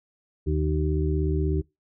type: harmonic tone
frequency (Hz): 76.5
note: D#2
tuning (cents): -29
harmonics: 1 / 2 / 4 / 5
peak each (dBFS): -24 / -28 / -31 / -29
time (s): 0.46-1.62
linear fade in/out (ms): 20
effects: noise-tail reverb RT60 0.2 s tail -22 dB re dry